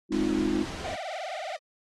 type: chord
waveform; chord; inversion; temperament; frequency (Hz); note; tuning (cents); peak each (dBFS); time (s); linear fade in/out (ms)
sine; F minor seventh; first; equal; 207.7 / 261.6 / 311.1 / 349.2; Ab3 / C4 / Eb4 / F4; 0 / 0 / 0 / 0; -31 / -30 / -27 / -30; 0.09-0.66; 50
type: noise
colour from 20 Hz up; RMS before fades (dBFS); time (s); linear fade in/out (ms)
pink; -38; 0.12-0.95; 0
type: tone with vibrato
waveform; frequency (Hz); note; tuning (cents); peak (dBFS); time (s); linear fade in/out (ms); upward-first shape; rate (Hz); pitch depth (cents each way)
45% pulse; 684; F5; -36; -33; 0.84-1.57; 10; triangle; 19; 270
effects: low-pass 6000 Hz 12 dB/octave + AAC 32 kbps